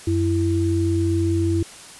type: tone pair together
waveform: sine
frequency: 92.7 / 333.2 Hz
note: F#2 / E4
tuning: +4 / +19 cents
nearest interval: octave + minor seventh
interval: 2215 cents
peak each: -20 dBFS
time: 0.07-1.63 s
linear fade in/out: 5 ms
effects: white hiss -41 dBFS RMS until 1.99 s + resampled to 24000 Hz